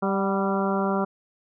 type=harmonic tone with a mistuned harmonic; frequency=196 Hz; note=G3; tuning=in tune; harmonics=1 / 2 / 3 / 4 / 5 / 6 / 7; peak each=-25 / -28 / -30 / -31 / -32 / -33 / -33 dBFS; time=0.02-1.05 s; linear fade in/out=10 ms; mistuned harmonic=4; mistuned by=-38 cents; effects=none